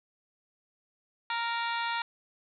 harmonic tone with a mistuned harmonic, 465.7 Hz, A#4, 2 cents flat, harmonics 2 / 3 / 4 / 5 / 6 / 7 / 8 / 9, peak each -32 / -36 / -38 / -40 / -42 / -43 / -44 / -45 dBFS, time 1.3-2.02 s, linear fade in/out 2 ms, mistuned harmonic 7, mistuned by +84 cents, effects none

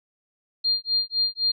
sine tone with tremolo, 4200 Hz, C8, 6 cents sharp, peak -18 dBFS, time 0.64-1.52 s, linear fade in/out 10 ms, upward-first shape sine, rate 3.9 Hz, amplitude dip 100%, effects none

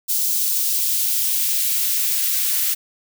blue noise with high-pass filter sweep, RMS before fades -20 dBFS, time 0.08-2.75 s, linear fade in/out 20 ms, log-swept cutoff 4500 to 1600 Hz, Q 0.9, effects none

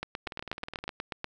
two click trains, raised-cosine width 0.3 ms, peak -17 / -22 dBFS, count 11 / 13, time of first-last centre 0.03-1.244 / 0.27-0.892 s, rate 8.24 / 19.3 Hz, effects none

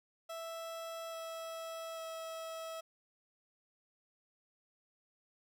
30% pulse tone with pitch steps, 659.3 / 654.7 / 650.2 Hz, E5 / E5 / E5, 0 / -12 / -24 cents, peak -39 dBFS, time 0.29-2.81 s, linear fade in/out 10 ms, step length 840 ms, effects none

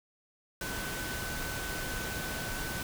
sine tone in noise, 1513 Hz, F#6, 38 cents sharp, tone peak -40 dBFS, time 0.61-2.83 s, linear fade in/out 2 ms, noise pink, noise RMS -37 dBFS, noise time 0.61-2.83 s, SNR -6 dB, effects none

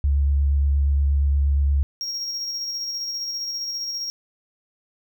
sine tone with vibrato, 70.4 Hz, C#2, 27 cents sharp, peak -16 dBFS, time 0.04-1.83 s, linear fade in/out 0 ms, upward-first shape sine, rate 8.5 Hz, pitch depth 17 cents each way
triangle tone with tremolo, 5588 Hz, F8, in tune, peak -24 dBFS, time 2.01-4.1 s, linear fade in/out 0 ms, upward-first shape square, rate 15 Hz, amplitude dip 25%
effects none

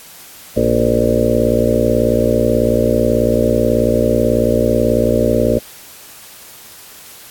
harmonic tone with a mistuned harmonic, 58.27 Hz, A#1, in tune, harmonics 1 / 2 / 4 / 5 / 6 / 7 / 8 / 9 / 10, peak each -23 / -21 / -18 / -22 / -22 / -22 / -18 / -18 / -19 dBFS, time 0.56-5.59 s, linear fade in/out 10 ms, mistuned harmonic 10, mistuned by +40 cents, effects white hiss -38 dBFS RMS until 7.3 s + AAC 64 kbps

